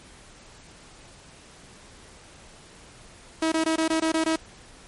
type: tone bursts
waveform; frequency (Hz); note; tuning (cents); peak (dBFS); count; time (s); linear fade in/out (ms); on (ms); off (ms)
sawtooth; 321.3; E4; -44; -17; 8; 3.42-4.36; 5; 100; 20
effects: pink hiss -49 dBFS RMS until 4.87 s + MP3 48 kbps